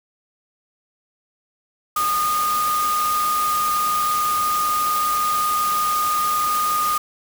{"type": "tone in noise", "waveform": "sine", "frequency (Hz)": 1227, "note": "D#6", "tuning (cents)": -25, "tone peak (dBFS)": -18, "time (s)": [1.96, 6.98], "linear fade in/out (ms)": 5, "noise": "white", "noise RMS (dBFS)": -28, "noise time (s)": [1.96, 6.98], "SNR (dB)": 7, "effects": []}